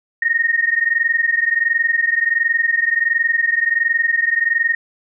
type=tone pair together; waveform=sine; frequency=1843.3 / 1864.7 Hz; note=A#6 / A#6; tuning=-20 / 0 cents; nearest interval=unison; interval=20 cents; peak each=-17 dBFS; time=0.22-4.75 s; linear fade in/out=5 ms; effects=none